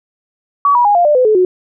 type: tone with pitch steps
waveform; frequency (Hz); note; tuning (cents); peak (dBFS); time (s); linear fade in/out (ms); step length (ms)
sine; 1136 / 966.4 / 822 / 699.3 / 594.9 / 506 / 430.5 / 366.2; C#6 / B5 / G#5 / F5 / D5 / B4 / A4 / F#4; +42 / -38 / -18 / +2 / +22 / +42 / -38 / -18; -7; 0.65-1.45; 2; 100
effects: none